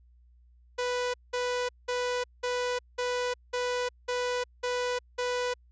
sawtooth tone bursts, 493.9 Hz, B4, in tune, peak -24 dBFS, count 9, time 0.78-5.54 s, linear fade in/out 10 ms, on 360 ms, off 190 ms, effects added 60 Hz sine -56 dBFS peak until 5.71 s + resampled to 16000 Hz

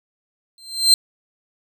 35% pulse tone with exponential growth, 4133 Hz, C8, 22 cents flat, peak -5 dBFS, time 0.58-0.94 s, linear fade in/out 1 ms, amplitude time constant 77 ms, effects none

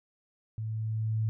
sine tone with level ramp, 110 Hz, A2, in tune, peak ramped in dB -32 to -25 dBFS, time 0.58-1.29 s, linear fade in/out 0 ms, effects none

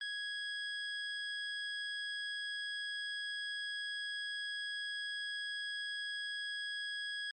25% pulse tone, 1662 Hz, G#6, 1 cent sharp, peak -34 dBFS, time 0.01-7.31 s, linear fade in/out 2 ms, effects MP3 32 kbps

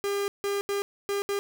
45% pulse tone bursts at uneven times, 401.9 Hz, G4, 43 cents sharp, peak -26 dBFS, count 5, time 0.04-0.28 / 0.44-0.61 / 0.69-0.82 / 1.09-1.22 / 1.29-1.39 s, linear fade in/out 0 ms, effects none

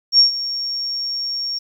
sine tone with ADSR envelope, 5530 Hz, F8, 18 cents flat, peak -6 dBFS, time 0.12-1.59 s, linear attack 68 ms, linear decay 120 ms, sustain -15 dB, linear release 11 ms, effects 8-bit

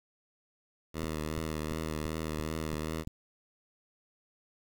10% pulse tone with vibrato, 78.3 Hz, D#2, 11 cents sharp, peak -25 dBFS, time 0.93-3.05 s, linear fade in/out 50 ms, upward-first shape triangle, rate 2.6 Hz, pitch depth 44 cents each way
click train, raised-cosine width 5 ms, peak -26 dBFS, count 7, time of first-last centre 1.04-3.074 s, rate 2.95 Hz
effects 9-bit

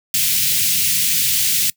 white band-stop noise, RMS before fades -17 dBFS, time 0.14-1.7 s, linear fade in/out 2 ms, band 190 to 2300 Hz, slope 24 dB/octave, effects noise-tail reverb RT60 0.1 s tail -23 dB re dry + high-pass 100 Hz 12 dB/octave

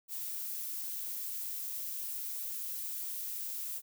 violet noise with high-pass filter sweep, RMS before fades -39 dBFS, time 0.08-3.82 s, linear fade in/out 50 ms, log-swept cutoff 470 to 220 Hz, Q 1.7, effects none

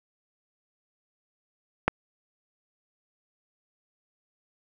click, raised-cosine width 0.5 ms, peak -5 dBFS, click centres 1.88 s, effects none

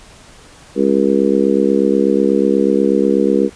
harmonic tone, 68.2 Hz, C#2, 28 cents flat, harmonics 3 / 4 / 5 / 6 / 7, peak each -17 / -17 / -17 / -17 / -17 dBFS, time 0.75-3.5 s, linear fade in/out 50 ms, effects pink hiss -42 dBFS RMS until 3.55 s + resampled to 22050 Hz

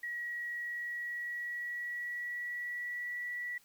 sine tone with pitch glide, 1914 to 1947.5 Hz, A#6 to B6, +45 to -25 cents, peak -36 dBFS, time 0.03-3.58 s, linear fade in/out 5 ms, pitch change +30 cents, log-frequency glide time 0.51-3.21 s, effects white hiss -65 dBFS RMS until 3.64 s

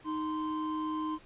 triangle tone pair together, 311.1 / 1040.4 Hz, D#4 / C6, 0 / -10 cents, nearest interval octave + major sixth, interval 2090 cents, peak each -31 / -34 dBFS, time 0.04-1.19 s, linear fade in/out 50 ms, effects pink hiss -57 dBFS RMS until 1.25 s + resampled to 8000 Hz

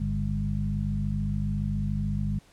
harmonic tone with a mistuned harmonic, 50.6 Hz, G#1, 44 cents flat, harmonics 1 / 2 / 3 / 4, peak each -31 / -31 / -31 / -31 dBFS, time 0-2.39 s, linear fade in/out 5 ms, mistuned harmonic 3, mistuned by -42 cents, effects pink hiss -59 dBFS RMS until 2.52 s + low-pass 10000 Hz 12 dB/octave

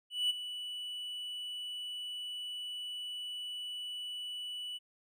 triangle tone with ADSR envelope, 2960 Hz, F#7, in tune, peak -25 dBFS, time 0.1-4.79 s, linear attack 200 ms, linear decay 17 ms, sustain -12 dB, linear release 28 ms, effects none

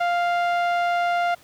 sawtooth tone with low-pass filter, 698.5 Hz, F5, in tune, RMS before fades -22 dBFS, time 0-1.35 s, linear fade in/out 10 ms, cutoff 2300 Hz, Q 0.59, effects pink hiss -52 dBFS RMS until 1.43 s + high-pass 100 Hz 12 dB/octave

